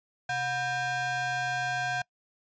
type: ring-modulated tone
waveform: square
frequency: 426.6 Hz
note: G#4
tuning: 46 cents sharp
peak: -26 dBFS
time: 0.29-2.02 s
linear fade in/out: 5 ms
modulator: 1150 Hz
effects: noise-tail reverb RT60 0.1 s tail -24 dB re dry + resampled to 16000 Hz